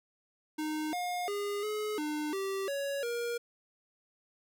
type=tone with pitch steps; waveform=square; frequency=308.2 / 714 / 407.7 / 424.8 / 301.6 / 388.9 / 559 / 473.3 Hz; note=D#4 / F5 / G#4 / G#4 / D4 / G4 / C#5 / A#4; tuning=-16 / +38 / -32 / +39 / +46 / -14 / +14 / +26 cents; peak=-33 dBFS; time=0.58-3.38 s; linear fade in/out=10 ms; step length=350 ms; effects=none